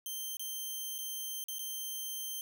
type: tone with dropouts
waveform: 5% pulse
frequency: 3136 Hz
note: G7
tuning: in tune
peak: -29 dBFS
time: 0.06-2.41 s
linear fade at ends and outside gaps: 1 ms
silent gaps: 0.369-0.395 / 0.982-0.987 / 1.44-1.484 / 1.585-1.592 s
effects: none